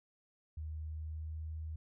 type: tone with pitch glide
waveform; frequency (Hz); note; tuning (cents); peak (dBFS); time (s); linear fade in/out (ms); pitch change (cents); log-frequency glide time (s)
sine; 77.78 to 78.91; D#2 to D#2; 0 to +25; -39; 0.57-1.76; 5; +25; 0.78-1.52
effects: none